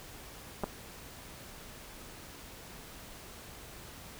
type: clicks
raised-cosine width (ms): 1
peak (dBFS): -19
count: 2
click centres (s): 0.636 / 0.641
effects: pink hiss -49 dBFS RMS until 4.19 s